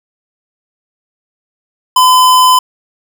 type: tone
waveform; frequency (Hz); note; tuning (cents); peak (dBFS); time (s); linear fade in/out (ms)
square; 1015; B5; +47; -5; 1.96-2.59; 5
effects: none